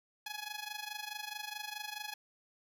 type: tone with amplitude modulation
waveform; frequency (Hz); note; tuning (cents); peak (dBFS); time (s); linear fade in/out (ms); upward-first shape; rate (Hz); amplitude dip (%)
10% pulse; 840; G#5; +19; -29; 0.26-2.14; 5; sine; 24.7; 80
effects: none